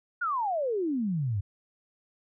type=exponential sweep; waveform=sine; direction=down; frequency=1480 to 92.5 Hz; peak=-26 dBFS; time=0.21-1.41 s; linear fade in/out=10 ms; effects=none